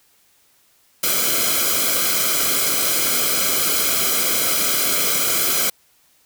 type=noise with comb filter; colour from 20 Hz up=white; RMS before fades=-19 dBFS; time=1.03-5.7 s; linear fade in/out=5 ms; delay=1.1 ms; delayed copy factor=-0.85; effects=white hiss -58 dBFS RMS until 6.25 s